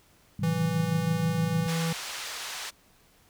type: chord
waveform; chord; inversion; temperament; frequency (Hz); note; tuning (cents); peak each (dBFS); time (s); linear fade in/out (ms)
sine; A diminished seventh; none; just; 110 / 132 / 158.4 / 190.08; A2 / C3 / Eb3 / Gb3; 0 / +16 / +31 / +47; -34 / -35 / -33 / -33; 0.39-1.67; 5
type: tone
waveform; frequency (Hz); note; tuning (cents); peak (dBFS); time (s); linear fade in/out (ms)
square; 164.81; E3; 0; -27; 0.43-1.93; 5
type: band-pass noise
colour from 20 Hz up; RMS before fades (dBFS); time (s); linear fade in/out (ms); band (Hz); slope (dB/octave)
white; -37; 1.67-2.71; 20; 670 to 5700; 12
effects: pink hiss -61 dBFS RMS until 3.29 s